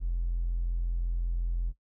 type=tone; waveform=triangle; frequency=42.76 Hz; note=F1; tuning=36 cents flat; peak=-23 dBFS; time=0-1.73 s; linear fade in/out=50 ms; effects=noise-tail reverb RT60 0.1 s tail -17 dB re dry + tanh soft clip ceiling -24 dBFS